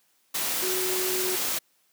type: tone in noise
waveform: sine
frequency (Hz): 370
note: F#4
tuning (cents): 0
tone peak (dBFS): -29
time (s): 0.62-1.36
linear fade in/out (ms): 10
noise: white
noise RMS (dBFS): -28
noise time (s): 0.34-1.59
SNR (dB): -4
effects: white hiss -67 dBFS RMS until 1.92 s + high-pass 150 Hz 12 dB/octave